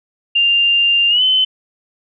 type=tone with pitch glide; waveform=sine; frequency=2794 to 3047 Hz; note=F7 to G7; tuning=0 to -50 cents; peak=-10 dBFS; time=0.35-1.45 s; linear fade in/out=10 ms; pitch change=+150 cents; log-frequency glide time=1.09-1.23 s; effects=none